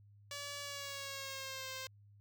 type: tone with pitch glide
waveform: 5% pulse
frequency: 572 to 524.5 Hz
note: D5 to C5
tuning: -46 to +4 cents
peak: -31 dBFS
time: 0.31-1.87 s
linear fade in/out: 2 ms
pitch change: -150 cents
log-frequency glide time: 0.62-1.67 s
effects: added 102 Hz sine -59 dBFS peak until 2.2 s